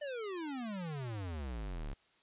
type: exponential sweep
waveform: square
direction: down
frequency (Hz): 605 to 32.63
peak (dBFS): -39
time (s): 0.01-1.94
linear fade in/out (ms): 10
effects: white hiss -69 dBFS RMS until 2.22 s + resampled to 8000 Hz